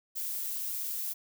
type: noise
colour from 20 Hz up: violet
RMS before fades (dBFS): -35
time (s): 0.15-1.14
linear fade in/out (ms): 20
effects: none